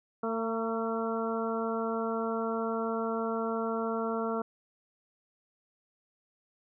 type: harmonic tone with a mistuned harmonic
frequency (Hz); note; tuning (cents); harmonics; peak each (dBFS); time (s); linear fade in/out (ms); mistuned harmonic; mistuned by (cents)
225.8; A3; +45; 1 / 2 / 3 / 4 / 5 / 6; -34 / -33 / -37 / -41 / -40 / -38; 0.23-4.42; 5; 4; +29
effects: none